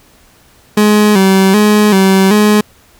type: tone with vibrato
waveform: 30% pulse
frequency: 200.8 Hz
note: G3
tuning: 42 cents sharp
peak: -3 dBFS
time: 0.77-2.61 s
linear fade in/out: 5 ms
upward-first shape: square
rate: 1.3 Hz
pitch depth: 80 cents each way
effects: pink hiss -46 dBFS RMS until 2.99 s